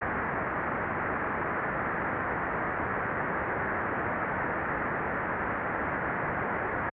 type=low-pass noise; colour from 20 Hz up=white; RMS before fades=-31 dBFS; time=0.01-6.9 s; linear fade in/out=10 ms; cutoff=1900 Hz; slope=48 dB/octave; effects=high-pass 60 Hz 12 dB/octave